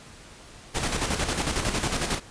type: noise with tremolo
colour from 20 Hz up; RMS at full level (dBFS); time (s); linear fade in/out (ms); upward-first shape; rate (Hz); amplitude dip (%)
pink; -25; 0.74-2.2; 20; square; 11; 50
effects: pink hiss -47 dBFS RMS until 2.3 s + resampled to 22050 Hz